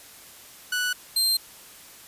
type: tone pair in turn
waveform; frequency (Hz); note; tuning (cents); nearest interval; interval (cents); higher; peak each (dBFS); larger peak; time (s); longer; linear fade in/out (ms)
sawtooth; 1480 / 4162; F#6 / C8; 0 / -10; octave + tritone; 1790; second; -20 / -17; second; 0.72-0.93 / 1.16-1.37; neither; 5
effects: white hiss -47 dBFS RMS until 2.07 s + resampled to 32000 Hz